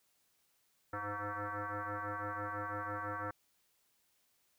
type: tone with frequency modulation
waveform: sine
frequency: 100 Hz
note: G2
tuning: 35 cents sharp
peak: -37 dBFS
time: 0.93-3.31 s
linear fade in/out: 5 ms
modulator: 206 Hz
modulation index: 7.5
effects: white hiss -75 dBFS RMS until 4.58 s